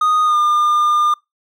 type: tone with pitch glide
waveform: triangle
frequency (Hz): 1240 to 1205.4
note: D#6 to D6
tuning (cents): -6 to +45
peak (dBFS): -10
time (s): 0.01-1.14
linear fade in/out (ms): 5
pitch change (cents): -49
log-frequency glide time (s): 0.24-0.37
effects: noise-tail reverb RT60 0.2 s tail -25 dB re dry